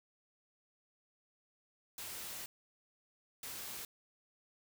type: noise bursts at uneven times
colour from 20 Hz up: white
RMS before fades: -45 dBFS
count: 2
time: 1.98-2.46 / 3.43-3.85 s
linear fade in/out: 2 ms
effects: none